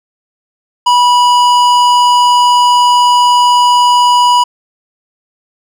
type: tone with hard clipping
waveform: sine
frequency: 978 Hz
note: B5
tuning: 17 cents flat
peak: -7 dBFS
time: 0.86-4.44 s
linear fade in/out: 10 ms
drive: 13 dB
effects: none